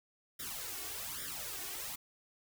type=noise with flanger; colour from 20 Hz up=white; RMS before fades=-42 dBFS; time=0.39-1.96 s; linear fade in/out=10 ms; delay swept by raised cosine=0.56 to 2.76 ms; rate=1.2 Hz; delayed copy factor=+0.95; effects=none